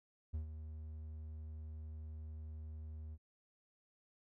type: tone with ADSR envelope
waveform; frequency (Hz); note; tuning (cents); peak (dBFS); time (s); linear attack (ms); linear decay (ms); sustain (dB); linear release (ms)
triangle; 77.78; D#2; 0; -34; 0.33-3.18; 17; 110; -9; 48
effects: none